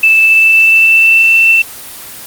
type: tone with pitch glide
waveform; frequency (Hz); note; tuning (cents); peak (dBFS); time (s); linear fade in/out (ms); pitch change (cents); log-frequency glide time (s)
sine; 2637 to 2677; E7 to E7; 0 to +26; -3; 0.03-1.62; 5; +26; 0.21-1.36
effects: white hiss -28 dBFS RMS until 2.26 s + Opus 24 kbps